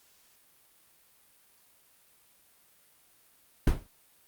brown noise with exponential decay, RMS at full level -18 dBFS, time 3.67-3.87 s, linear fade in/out 5 ms, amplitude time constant 42 ms, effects white hiss -63 dBFS RMS until 4.27 s + Opus 48 kbps

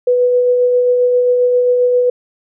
sine tone with tremolo, 493.9 Hz, B4, in tune, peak -8 dBFS, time 0.07-2.1 s, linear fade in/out 5 ms, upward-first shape sine, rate 7.5 Hz, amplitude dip 25%, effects none

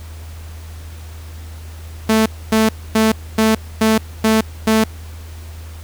sawtooth tone bursts, 220 Hz, A3, in tune, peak -7 dBFS, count 7, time 2.09-4.84 s, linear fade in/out 5 ms, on 170 ms, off 260 ms, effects added 80 Hz sine -30 dBFS peak until 5.83 s + pink hiss -42 dBFS RMS until 5.83 s

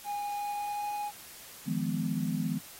triangle tone with pitch glide, 820 to 828.6 Hz, G#5 to G#5, -22 to -4 cents, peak -30 dBFS, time 0.04-1.12 s, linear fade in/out 50 ms, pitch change +18 cents, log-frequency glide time 0.37-0.95 s
sine chord, F half-diminished seventh, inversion third, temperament just, 157.15 / 174.61 / 209.5 / 251.4 Hz, Eb3 / F3 / Ab3 / Cb4, +18 / 0 / +15 / +31 cents, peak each -34 dBFS, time 1.66-2.59 s, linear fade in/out 20 ms
effects white hiss -49 dBFS RMS until 2.79 s + AAC 48 kbps

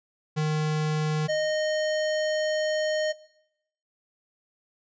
square tone pair in turn, 153.9 / 617.3 Hz, D#3 / D#5, -19 / -14 cents, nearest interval 2 octaves, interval 2405 cents, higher second, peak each -24 dBFS, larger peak neither, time 0.36-1.28 / 1.28-3.13 s, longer second, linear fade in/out 20 ms, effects noise-tail reverb RT60 0.8 s tail -20 dB re dry + resampled to 16000 Hz

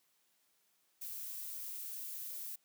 violet noise, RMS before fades -44 dBFS, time 1.01-2.56 s, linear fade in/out 10 ms, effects white hiss -75 dBFS RMS until 2.64 s + high-pass 150 Hz 12 dB/octave

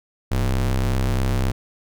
square ring-modulated tone, 65.6 Hz, C2, 5 cents sharp, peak -16 dBFS, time 0.31-1.52 s, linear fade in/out 10 ms, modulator 31.7 Hz, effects none

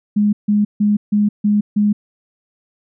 sine tone bursts, 207.7 Hz, G#3, in tune, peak -11 dBFS, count 6, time 0.16-1.93 s, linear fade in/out 10 ms, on 170 ms, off 150 ms, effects none

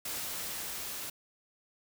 white noise with level ramp, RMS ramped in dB -37 to -40 dBFS, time 0.05-1.1 s, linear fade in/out 5 ms, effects none

